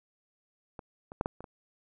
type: clicks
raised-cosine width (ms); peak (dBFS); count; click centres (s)
1; -27 / -29 / -14 / -16 / -29 / -30; 6; 0.792 / 1.119 / 1.211 / 1.259 / 1.406 / 1.442
effects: none